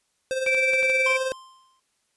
square tone with tremolo, 523.3 Hz, C5, in tune, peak -23 dBFS, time 0.31-1.32 s, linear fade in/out 0 ms, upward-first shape sine, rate 19 Hz, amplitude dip 50%
sine tone, 2331 Hz, D7, 14 cents flat, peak -20 dBFS, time 0.46-1.17 s, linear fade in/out 10 ms
clicks, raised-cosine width 0.3 ms, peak -21 dBFS, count 5, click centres 0.464 / 0.546 / 0.735 / 0.829 / 0.899 s
square tone with exponential decay, 1046.5 Hz, C6, in tune, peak -26 dBFS, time 1.06-1.8 s, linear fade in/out 5 ms, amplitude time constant 160 ms
effects white hiss -71 dBFS RMS until 2.16 s + resampled to 24000 Hz

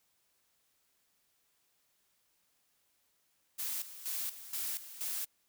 blue noise with tremolo, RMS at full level -37 dBFS, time 3.58-5.26 s, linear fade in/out 20 ms, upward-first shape square, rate 2.1 Hz, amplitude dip 75%, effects white hiss -75 dBFS RMS until 5.48 s

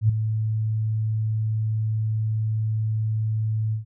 sine tone with ADSR envelope, 109.4 Hz, A2, 9 cents flat, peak -12 dBFS, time 0.01-3.85 s, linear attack 82 ms, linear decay 6 ms, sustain -9 dB, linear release 120 ms, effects none

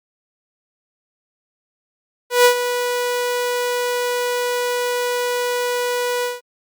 sawtooth tone with ADSR envelope, 489.8 Hz, B4, 14 cents flat, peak -4 dBFS, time 2.3-6.41 s, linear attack 150 ms, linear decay 90 ms, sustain -11 dB, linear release 170 ms, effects Opus 48 kbps

